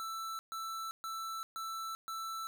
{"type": "tone bursts", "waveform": "square", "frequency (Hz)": 1326, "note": "E6", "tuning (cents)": 10, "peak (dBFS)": -39, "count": 5, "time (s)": [0, 2.47], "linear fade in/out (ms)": 0, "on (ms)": 390, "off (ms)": 130, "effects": []}